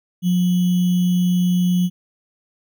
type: tone with sample-and-hold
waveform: sine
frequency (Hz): 179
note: F3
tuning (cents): +43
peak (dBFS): -14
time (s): 0.22-1.9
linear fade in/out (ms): 50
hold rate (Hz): 3150
effects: none